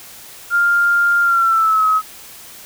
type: tone with pitch glide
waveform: sine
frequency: 1400 to 1276.4 Hz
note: F6 to D#6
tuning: +4 to +44 cents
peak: -11 dBFS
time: 0.5-2.02 s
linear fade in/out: 50 ms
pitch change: -160 cents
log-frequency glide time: 1.22-1.86 s
effects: white hiss -38 dBFS RMS until 2.65 s